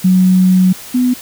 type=tone pair in turn; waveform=sine; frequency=185 / 249.9 Hz; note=F#3 / B3; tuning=0 / +21 cents; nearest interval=perfect fourth; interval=521 cents; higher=second; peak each=-6 / -9 dBFS; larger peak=first; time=0.04-0.73 / 0.94-1.14 s; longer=first; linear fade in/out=10 ms; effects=white hiss -32 dBFS RMS until 1.21 s